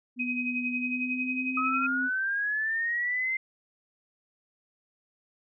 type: tone with pitch glide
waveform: sine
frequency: 246.8 to 261 Hz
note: B3 to C4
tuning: -1 to -4 cents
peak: -31 dBFS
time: 0.16-2.1 s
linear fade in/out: 50 ms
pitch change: +97 cents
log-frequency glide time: 0.72-1.63 s
type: tone with tremolo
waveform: sine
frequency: 2520 Hz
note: D#7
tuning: 21 cents sharp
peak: -27 dBFS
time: 0.19-1.87 s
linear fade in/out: 10 ms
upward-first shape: sine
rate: 11 Hz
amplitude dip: 65%
type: linear sweep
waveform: sine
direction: up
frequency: 1257 to 2093 Hz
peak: -26 dBFS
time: 1.57-3.37 s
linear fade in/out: 5 ms
effects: none